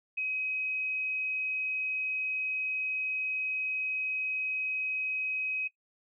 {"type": "tone", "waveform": "sine", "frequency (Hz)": 2533, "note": "D#7", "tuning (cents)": 30, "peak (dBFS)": -29, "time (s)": [0.17, 5.68], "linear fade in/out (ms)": 10, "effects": ["noise-tail reverb RT60 0.1 s tail -19 dB re dry"]}